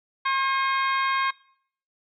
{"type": "harmonic tone with a mistuned harmonic", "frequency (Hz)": 537, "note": "C5", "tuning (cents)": 45, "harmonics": [2, 3, 4, 5, 6, 7, 8], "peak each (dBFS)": [-23, -29, -31, -36, -37, -38, -41], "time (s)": [0.25, 1.31], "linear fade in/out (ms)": 10, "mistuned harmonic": 5, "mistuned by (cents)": -120, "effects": ["noise-tail reverb RT60 0.6 s tail -21 dB re dry"]}